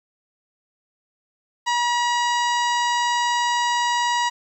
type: harmonic tone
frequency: 961 Hz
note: B5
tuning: 48 cents flat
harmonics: 1 / 2 / 3 / 4 / 5 / 6 / 7 / 8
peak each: -20 / -26 / -30 / -32 / -34 / -36 / -37 / -38 dBFS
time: 1.66-4.3 s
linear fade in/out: 20 ms
effects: 9-bit